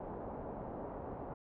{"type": "low-pass noise", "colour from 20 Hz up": "white", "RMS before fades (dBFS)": -44, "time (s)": [0, 1.34], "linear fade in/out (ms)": 5, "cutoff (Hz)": 820, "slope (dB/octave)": 24, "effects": []}